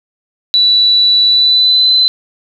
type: tone with pitch glide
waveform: sine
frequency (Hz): 3951 to 4036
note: B7 to B7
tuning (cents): 0 to +37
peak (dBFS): -6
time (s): 0.54-2.08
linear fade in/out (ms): 0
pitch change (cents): +37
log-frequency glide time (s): 1.26-1.92
effects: 7-bit